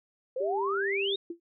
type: exponential sweep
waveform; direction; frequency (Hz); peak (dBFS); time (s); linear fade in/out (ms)
sine; up; 493.3 to 3802; -29; 0.36-1.16; 5
type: tone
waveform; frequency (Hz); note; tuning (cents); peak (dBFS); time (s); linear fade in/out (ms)
sine; 394.9; G4; +13; -29; 0.4-1.16; 10
type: tone with exponential decay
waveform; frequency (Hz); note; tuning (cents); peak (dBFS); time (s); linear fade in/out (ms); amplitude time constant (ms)
sine; 339.9; F4; -47; -30; 1.3-1.4; 5; 20
effects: none